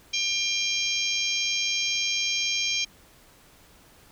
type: harmonic tone with a mistuned harmonic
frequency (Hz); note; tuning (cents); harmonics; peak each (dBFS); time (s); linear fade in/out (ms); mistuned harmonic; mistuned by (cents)
798; G5; +31; 3 / 4 / 5 / 6 / 7 / 8; -29 / -29 / -34 / -35 / -32 / -32; 0.13-2.85; 10; 7; -22
effects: pink hiss -55 dBFS RMS until 4.11 s